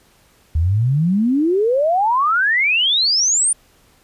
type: exponential sweep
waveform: sine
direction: up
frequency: 74.7 to 9397 Hz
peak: -13 dBFS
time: 0.55-3.53 s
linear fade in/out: 5 ms
effects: pink hiss -54 dBFS RMS until 4.03 s + resampled to 32000 Hz